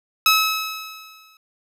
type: tone with exponential decay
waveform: 15% pulse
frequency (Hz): 1290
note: E6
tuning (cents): -38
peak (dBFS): -5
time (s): 0.26-1.37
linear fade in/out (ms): 2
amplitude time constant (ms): 240
effects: none